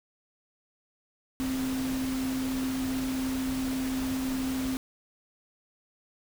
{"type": "tone in noise", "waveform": "sine", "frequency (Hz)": 261.6, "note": "C4", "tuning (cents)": 0, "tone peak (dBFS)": -28, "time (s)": [1.4, 4.77], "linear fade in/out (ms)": 0, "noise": "pink", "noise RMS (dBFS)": -38, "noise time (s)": [1.4, 4.77], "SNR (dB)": 7, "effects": []}